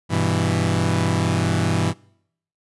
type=chord; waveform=sawtooth; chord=E minor; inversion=first; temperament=equal with one note detuned; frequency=98.79 / 123.47 / 164.81 Hz; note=G2 / B2 / E3; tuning=+14 / 0 / 0 cents; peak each=-18 / -20 / -18 dBFS; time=0.09-1.94 s; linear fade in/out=50 ms; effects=noise-tail reverb RT60 0.7 s tail -25 dB re dry + resampled to 24000 Hz